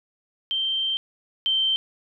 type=tone pair in turn; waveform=sine; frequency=3136 / 3120 Hz; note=G7 / G7; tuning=0 / -9 cents; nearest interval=unison; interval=9 cents; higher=first; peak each=-22 / -19 dBFS; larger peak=second; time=0.51-0.97 / 1.46-1.76 s; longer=first; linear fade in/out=0 ms; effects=none